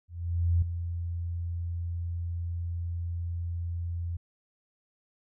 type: tone with ADSR envelope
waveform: sine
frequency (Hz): 85.6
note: F2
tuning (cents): -34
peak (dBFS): -20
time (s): 0.08-4.17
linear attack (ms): 540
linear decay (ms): 5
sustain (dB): -10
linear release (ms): 8
effects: none